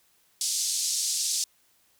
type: band-pass noise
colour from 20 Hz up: pink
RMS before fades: -28 dBFS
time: 0.41-1.44 s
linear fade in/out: 2 ms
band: 4700 to 9300 Hz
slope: 24 dB/octave
effects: white hiss -65 dBFS RMS until 1.99 s